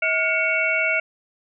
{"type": "tone cluster", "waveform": "sine", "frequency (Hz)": [642, 1428, 2233, 2702], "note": ["E5", "F6", "C#7", "E7"], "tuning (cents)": [-46, 38, 12, 42], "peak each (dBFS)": [-26, -25, -21, -26], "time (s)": [0.02, 1], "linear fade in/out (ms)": 5, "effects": []}